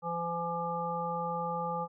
harmonic tone with a mistuned harmonic, 170.4 Hz, F3, 42 cents flat, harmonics 1 / 3 / 5 / 7, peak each -39 / -37 / -35 / -37 dBFS, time 0.02-1.88 s, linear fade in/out 50 ms, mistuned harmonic 5, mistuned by -16 cents, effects none

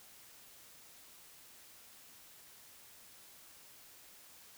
silence, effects white hiss -58 dBFS RMS until 4.57 s

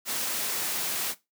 white noise, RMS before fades -30 dBFS, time 0.05-1.15 s, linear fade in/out 50 ms, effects noise-tail reverb RT60 0.2 s tail -17 dB re dry + high-pass 150 Hz 12 dB/octave

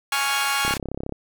pink band-pass noise, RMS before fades -32 dBFS, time 0.12-0.78 s, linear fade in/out 10 ms, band 1100 to 12000 Hz, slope 12 dB/octave
20% pulse chord, Db major, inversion second, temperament equal, 830.6 / 1108.7 / 1396.9 Hz, Ab5 / Db6 / F6, 0 / 0 / 0 cents, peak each -21 / -21 / -21 dBFS, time 0.12-0.74 s, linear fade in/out 2 ms
click train, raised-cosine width 2 ms, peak -16 dBFS, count 17, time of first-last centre 0.65-1.123 s, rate 33.8 Hz
effects none

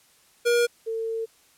square / sine tone pair in turn, 476.6 / 449.9 Hz, A#4 / A4, +38 / +39 cents, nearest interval minor second, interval 99 cents, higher first, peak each -19 / -26 dBFS, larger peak first, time 0.45-0.67 / 0.86-1.26 s, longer second, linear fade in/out 20 ms, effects white hiss -59 dBFS RMS until 1.57 s + low-pass 12000 Hz 12 dB/octave

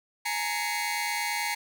sawtooth tone cluster, 840 / 929 / 2067 / 2233 Hz, G#5 / A#5 / C7 / C#7, +19 / -6 / -22 / +12 cents, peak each -30 dBFS, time 0.25-1.55 s, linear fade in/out 10 ms, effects none

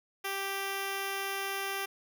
5% pulse tone with notch filter, 392 Hz, G4, in tune, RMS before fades -35 dBFS, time 0.24-1.86 s, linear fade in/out 10 ms, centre 4200 Hz, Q 1.8, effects none

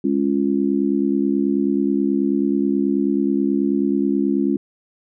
harmonic tone, 69.3 Hz, C#2, in tune, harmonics 3 / 4 / 5, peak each -21 / -19 / -22 dBFS, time 0.04-4.57 s, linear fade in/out 5 ms, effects none

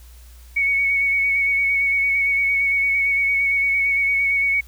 sine tone with vibrato, 2226 Hz, C#7, 7 cents sharp, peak -16 dBFS, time 0.56-4.61 s, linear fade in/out 10 ms, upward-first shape sine, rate 8.8 Hz, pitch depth 22 cents each way, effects added 60 Hz sine -41 dBFS peak until 4.67 s + white hiss -52 dBFS RMS until 4.67 s

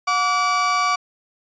35% pulse tone pair together, 725.7 / 1152 Hz, F#5 / D6, -34 / -34 cents, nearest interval minor sixth, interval 800 cents, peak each -23 / -16 dBFS, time 0.07-0.96 s, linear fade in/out 10 ms, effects resampled to 16000 Hz

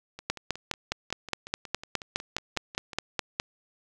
two click trains, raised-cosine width 0.2 ms, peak -9 / -23 dBFS, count 16 / 16, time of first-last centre 0.3-3.399 / 0.19-2.932 s, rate 4.84 / 5.47 Hz, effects none

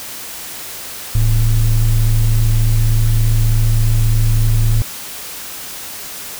triangle ring-modulated tone, 69.3 Hz, C#2, in tune, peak -3 dBFS, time 1.15-4.82 s, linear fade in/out 0 ms, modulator 41.7 Hz, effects tanh soft clip ceiling -4 dBFS + white hiss -29 dBFS RMS until 6.39 s

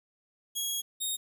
15% pulse tone pair in turn, 3310 / 3715 Hz, G#7 / A#7, -6 / -7 cents, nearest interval major second, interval 199 cents, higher second, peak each -23 dBFS, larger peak neither, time 0.55-0.82 / 1-1.17 s, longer first, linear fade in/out 20 ms, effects 10-bit

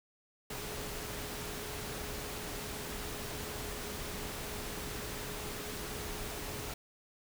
sine tone in noise, 419.3 Hz, G#4, 17 cents sharp, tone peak -48 dBFS, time 0.5-6.74 s, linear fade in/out 5 ms, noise pink, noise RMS -41 dBFS, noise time 0.5-6.74 s, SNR -10 dB, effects none

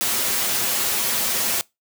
white noise with comb filter, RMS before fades -22 dBFS, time 0.01-1.61 s, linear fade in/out 0 ms, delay 6.7 ms, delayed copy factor -0.5, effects noise-tail reverb RT60 0.2 s tail -23 dB re dry + high-pass 100 Hz 12 dB/octave

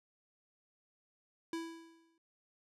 square tone with exponential decay, 330 Hz, E4, 2 cents sharp, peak -36 dBFS, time 1.53-2.18 s, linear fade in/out 2 ms, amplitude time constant 140 ms, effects low-pass 9000 Hz 12 dB/octave

